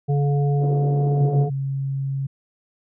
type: harmonic tone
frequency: 142.7 Hz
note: D3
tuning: 49 cents flat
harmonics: 1 / 3 / 5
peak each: -17 / -27 / -31 dBFS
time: 0.08-1.5 s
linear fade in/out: 20 ms
type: band-pass noise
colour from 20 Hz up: white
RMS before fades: -34 dBFS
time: 0.58-1.49 s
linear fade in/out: 50 ms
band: 210 to 480 Hz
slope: 24 dB/octave
type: tone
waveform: sine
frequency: 136.5 Hz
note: C#3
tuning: 26 cents flat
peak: -22 dBFS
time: 1.2-2.27 s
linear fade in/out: 10 ms
effects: none